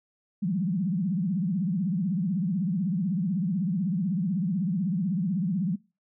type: tone with vibrato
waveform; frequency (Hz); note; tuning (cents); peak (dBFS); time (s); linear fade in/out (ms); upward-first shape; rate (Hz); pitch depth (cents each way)
sine; 183.2; F#3; -17; -24; 0.42-5.76; 10; triangle; 16; 280
effects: noise-tail reverb RT60 0.3 s tail -23 dB re dry